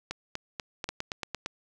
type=two click trains; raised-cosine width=0.2 ms; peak=-15 / -16 dBFS; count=6 / 4; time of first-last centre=0.89-1.461 / 0.11-0.842 s; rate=8.76 / 4.1 Hz; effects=none